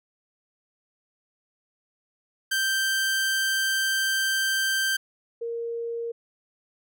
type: tone pair in turn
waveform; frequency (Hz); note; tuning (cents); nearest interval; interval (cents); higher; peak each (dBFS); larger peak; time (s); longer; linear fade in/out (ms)
sawtooth / sine; 1566 / 465.6; G6 / A#4; -2 / -2; octave + major sixth; 2100; first; -19 / -28; first; 2.51-4.97 / 5.41-6.12; first; 10
effects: none